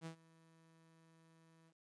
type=tone with ADSR envelope; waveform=sawtooth; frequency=163.2 Hz; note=E3; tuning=17 cents flat; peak=-40 dBFS; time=0.01-1.74 s; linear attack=50 ms; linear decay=94 ms; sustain=-22 dB; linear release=64 ms; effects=resampled to 22050 Hz + 13-bit